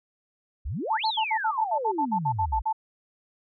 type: exponential two-way sweep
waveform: sine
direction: up then down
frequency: 51.91 to 4435 to 51.91 Hz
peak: -28 dBFS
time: 0.65-2.62 s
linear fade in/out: 10 ms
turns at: 1.06 s
type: tone bursts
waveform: sine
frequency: 880 Hz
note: A5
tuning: in tune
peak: -22 dBFS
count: 14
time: 0.9-2.729 s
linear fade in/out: 10 ms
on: 74 ms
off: 61 ms
effects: none